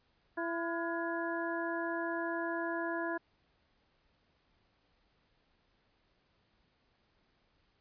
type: harmonic tone with a mistuned harmonic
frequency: 335.6 Hz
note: E4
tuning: 31 cents sharp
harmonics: 1 / 2 / 3 / 4 / 5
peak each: -37 / -39 / -41 / -44 / -40 dBFS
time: 0.37-3.18 s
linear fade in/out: 10 ms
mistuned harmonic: 4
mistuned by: +100 cents
effects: pink hiss -73 dBFS RMS until 7.8 s + resampled to 11025 Hz